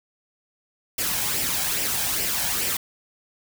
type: noise with flanger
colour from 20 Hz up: white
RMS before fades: -25 dBFS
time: 0.98-2.77 s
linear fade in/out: 5 ms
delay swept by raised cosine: 0.38 to 1.28 ms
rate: 2.4 Hz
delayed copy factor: +0.5
effects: none